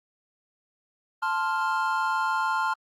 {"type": "chord", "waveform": "triangle", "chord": "F major", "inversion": "first", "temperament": "equal", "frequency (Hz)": [880, 1046.5, 1396.9], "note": ["A5", "C6", "F6"], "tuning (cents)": [0, 0, 0], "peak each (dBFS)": [-26, -26, -26], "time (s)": [1.22, 2.74], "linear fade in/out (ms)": 10, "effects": ["Opus 32 kbps"]}